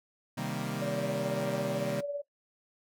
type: chord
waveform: sawtooth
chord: C minor seventh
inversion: none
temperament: equal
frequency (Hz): 130.81 / 155.56 / 196 / 233.1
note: C3 / Eb3 / G3 / Bb3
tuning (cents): 0 / 0 / 0 / 0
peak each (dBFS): -34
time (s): 0.37-2.01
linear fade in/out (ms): 10
type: tone with tremolo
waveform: sine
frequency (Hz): 574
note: D5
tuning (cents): -40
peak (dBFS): -29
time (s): 0.81-2.22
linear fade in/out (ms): 20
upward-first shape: triangle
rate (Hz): 18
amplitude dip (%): 60
effects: noise-tail reverb RT60 0.1 s tail -17 dB re dry